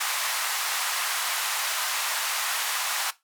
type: band-pass noise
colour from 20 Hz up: pink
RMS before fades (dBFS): -28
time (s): 0-3.11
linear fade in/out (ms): 10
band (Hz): 870 to 15000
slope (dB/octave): 24
effects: noise-tail reverb RT60 0.2 s tail -17 dB re dry